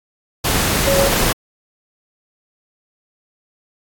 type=tone in noise; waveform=sine; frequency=551 Hz; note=C#5; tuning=11 cents flat; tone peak=-14 dBFS; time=0.87-1.09 s; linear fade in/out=10 ms; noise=pink; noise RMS=-17 dBFS; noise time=0.44-1.33 s; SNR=0 dB; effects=AAC 64 kbps